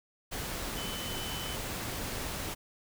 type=tone in noise; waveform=sine; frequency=3026 Hz; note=F#7; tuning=38 cents sharp; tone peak=-41 dBFS; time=0.76-1.57 s; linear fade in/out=20 ms; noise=pink; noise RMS=-37 dBFS; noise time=0.31-2.55 s; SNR=-7 dB; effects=none